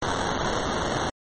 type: noise with sample-and-hold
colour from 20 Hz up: violet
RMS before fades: -26 dBFS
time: 0.02-1.1 s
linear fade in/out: 5 ms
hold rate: 2450 Hz
effects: MP3 32 kbps